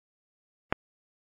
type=click; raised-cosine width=0.5 ms; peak=-6 dBFS; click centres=0.725 s; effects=AAC 48 kbps

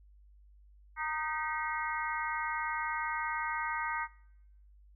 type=harmonic tone with a mistuned harmonic; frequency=308.7 Hz; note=D#4; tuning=14 cents flat; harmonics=3 / 4 / 5 / 6 / 7; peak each=-37 / -38 / -39 / -40 / -40 dBFS; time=0.96-4.08 s; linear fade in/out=50 ms; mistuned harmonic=6; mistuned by=+60 cents; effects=noise-tail reverb RT60 0.9 s tail -26 dB re dry + added 50 Hz sine -56 dBFS peak until 4.95 s

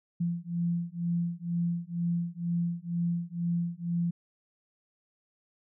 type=beating tone pair; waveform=sine; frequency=170.5 / 172.6 Hz; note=F3 / F3; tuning=-41 / -20 cents; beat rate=2.1 Hz; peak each=-31 dBFS; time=0.2-4.11 s; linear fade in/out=10 ms; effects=none

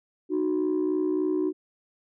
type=tone pair together; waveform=sine; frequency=306.5 / 370 Hz; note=D#4 / F#4; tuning=-26 / 0 cents; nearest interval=minor third; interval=326 cents; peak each=-24 / -24 dBFS; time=0.29-1.53 s; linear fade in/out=50 ms; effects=tanh soft clip ceiling -19 dBFS

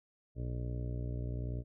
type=harmonic tone; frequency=60.6 Hz; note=B1; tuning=32 cents flat; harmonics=1 / 2 / 3 / 4 / 5 / 6 / 7 / 8 / 9 / 10; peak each=-38 / -38 / -51 / -50 / -49 / -56 / -51 / -61 / -59 / -54 dBFS; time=0.35-1.64 s; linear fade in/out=50 ms; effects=none

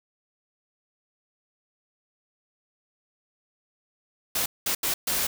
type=noise bursts at uneven times; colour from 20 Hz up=white; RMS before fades=-26 dBFS; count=4; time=4.35-4.46 / 4.66-4.75 / 4.83-4.94 / 5.07-5.27 s; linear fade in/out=5 ms; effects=none

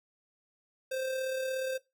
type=tone with amplitude modulation; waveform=square; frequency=523.3 Hz; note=C5; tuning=in tune; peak=-31 dBFS; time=0.91-1.78 s; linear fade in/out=10 ms; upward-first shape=sine; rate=36.9 Hz; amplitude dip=35%; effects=noise-tail reverb RT60 0.2 s tail -18 dB re dry

